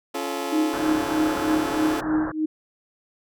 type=chord; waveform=20% pulse; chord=Db augmented; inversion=none; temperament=just; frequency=277.2 / 346.5 / 433.1 Hz; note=Db4 / F4 / A4; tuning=0 / -14 / -27 cents; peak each=-26 dBFS; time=0.14-2.01 s; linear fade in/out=10 ms
type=tone with tremolo; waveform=sine; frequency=311.1 Hz; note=D#4; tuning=in tune; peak=-17 dBFS; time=0.52-2.46 s; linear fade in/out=10 ms; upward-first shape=triangle; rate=3.2 Hz; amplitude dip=95%
type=low-pass noise; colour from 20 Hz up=white; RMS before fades=-32 dBFS; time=0.73-2.32 s; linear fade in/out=5 ms; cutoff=1700 Hz; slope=96 dB/octave
effects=none